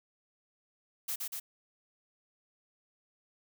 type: noise with echo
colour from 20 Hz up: blue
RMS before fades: -35 dBFS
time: 1.08-1.16 s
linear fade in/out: 10 ms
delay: 120 ms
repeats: 2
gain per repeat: -2 dB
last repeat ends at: 1.4 s
effects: none